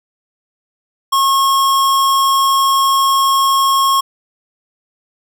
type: tone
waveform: square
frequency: 1087 Hz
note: C#6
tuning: 34 cents flat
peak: -11 dBFS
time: 1.12-4.01 s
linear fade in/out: 10 ms
effects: none